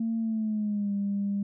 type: tone with pitch glide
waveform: sine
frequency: 226.6 to 200.7 Hz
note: A#3 to G3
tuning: -49 to +41 cents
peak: -25 dBFS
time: 0-1.43 s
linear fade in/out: 5 ms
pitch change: -210 cents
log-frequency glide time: 0.19-0.93 s
effects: tanh soft clip ceiling -21 dBFS